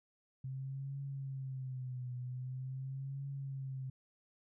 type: tone with vibrato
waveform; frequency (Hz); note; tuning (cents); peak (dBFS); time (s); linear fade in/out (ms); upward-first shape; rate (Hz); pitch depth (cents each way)
sine; 131.3; C3; +6; -39; 0.44-3.9; 5; triangle; 0.44; 100
effects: none